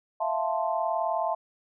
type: chord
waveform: sine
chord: F major seventh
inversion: third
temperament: equal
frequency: 659.3 / 698.5 / 880 / 1046.5 Hz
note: E5 / F5 / A5 / C6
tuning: 0 / 0 / 0 / 0 cents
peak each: -29 / -31 / -30 / -33 dBFS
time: 0.2-1.35 s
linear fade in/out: 10 ms
effects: none